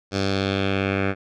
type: tone with low-pass filter sweep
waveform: 10% pulse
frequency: 97.5 Hz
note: G2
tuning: 9 cents flat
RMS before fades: -23 dBFS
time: 0.11-1.15 s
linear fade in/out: 50 ms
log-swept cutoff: 5300 to 2000 Hz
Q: 2.4
effects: none